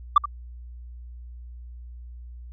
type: tone with echo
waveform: sine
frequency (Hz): 1174.7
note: D6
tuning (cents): 0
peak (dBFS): -8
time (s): 0.16-0.18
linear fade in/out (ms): 5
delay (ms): 77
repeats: 1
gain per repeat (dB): -15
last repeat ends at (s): 0.257
effects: tanh soft clip ceiling -8 dBFS + added 60 Hz sine -38 dBFS peak until 2.52 s